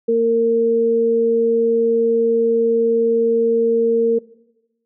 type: tone pair together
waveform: sine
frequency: 229.9 / 459.8 Hz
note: A#3 / A#4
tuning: -24 / -24 cents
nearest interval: octave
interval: 1200 cents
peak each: -22 / -13 dBFS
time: 0.08-4.19 s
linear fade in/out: 10 ms
effects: noise-tail reverb RT60 1.0 s tail -20 dB re dry